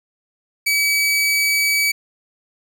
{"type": "tone", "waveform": "sawtooth", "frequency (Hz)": 2284, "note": "D7", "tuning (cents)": -49, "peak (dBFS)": -12, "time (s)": [0.66, 1.92], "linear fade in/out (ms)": 10, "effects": []}